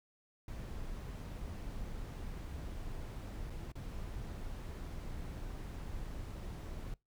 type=noise with dropouts; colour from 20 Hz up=brown; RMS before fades=-43 dBFS; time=0.48-6.94 s; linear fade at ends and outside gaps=2 ms; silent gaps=3.499-3.503 / 3.719-3.754 s; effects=noise-tail reverb RT60 0.2 s tail -23 dB re dry